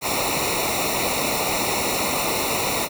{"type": "noise with comb filter", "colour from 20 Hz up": "pink", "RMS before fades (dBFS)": -23, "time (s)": [0.01, 2.89], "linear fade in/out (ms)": 50, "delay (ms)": 0.62, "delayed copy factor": -0.9, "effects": []}